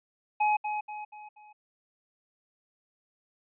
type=tone with echo; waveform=square; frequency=844 Hz; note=G#5; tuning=28 cents sharp; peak=-23 dBFS; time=0.4-0.57 s; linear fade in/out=10 ms; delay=240 ms; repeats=4; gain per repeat=-7 dB; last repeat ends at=1.53 s; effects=resampled to 8000 Hz